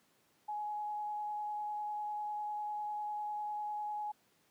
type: tone with vibrato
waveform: sine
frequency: 839 Hz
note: G#5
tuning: 17 cents sharp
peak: -36 dBFS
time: 0.48-4.12 s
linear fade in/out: 10 ms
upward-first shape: sine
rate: 10 Hz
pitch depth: 10 cents each way
effects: pink hiss -71 dBFS RMS until 4.5 s + high-pass 150 Hz 12 dB/octave